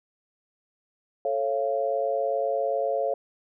sine chord, A augmented, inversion none, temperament just, 440 / 550 / 687.5 Hz, A4 / C#5 / E#5, 0 / -14 / -27 cents, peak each -30 / -26 / -28 dBFS, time 1.25-3.14 s, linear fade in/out 2 ms, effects none

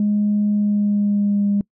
sine tone with pitch glide, 207.7 to 202.5 Hz, G#3 to G#3, 0 to -43 cents, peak -14 dBFS, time 0-1.61 s, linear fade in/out 2 ms, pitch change -43 cents, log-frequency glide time 0.51-1.5 s, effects noise-tail reverb RT60 0.1 s tail -25 dB re dry + tanh soft clip ceiling -11 dBFS

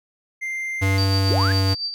triangle tone, 2093 Hz, C7, in tune, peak -23 dBFS, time 0.41-0.98 s, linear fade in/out 20 ms
square tone with pitch glide, 96.9 to 96.18 Hz, G2 to G2, -20 to -32 cents, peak -18 dBFS, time 0.81-1.75 s, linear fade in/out 20 ms, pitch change -12 cents, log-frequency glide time 1.12-1.63 s
sine tone with tremolo, 4648 Hz, D8, 19 cents flat, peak -22 dBFS, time 0.98-1.94 s, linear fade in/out 0 ms, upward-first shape sine, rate 7.2 Hz, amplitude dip 60%
sine linear sweep, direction up, 281.9 to 1735 Hz, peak -22 dBFS, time 1.3-1.52 s, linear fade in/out 0 ms
effects none

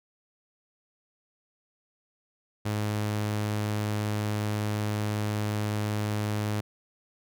sawtooth tone, 105.4 Hz, G#2, 26 cents sharp, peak -23 dBFS, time 2.65-6.61 s, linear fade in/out 10 ms, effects none

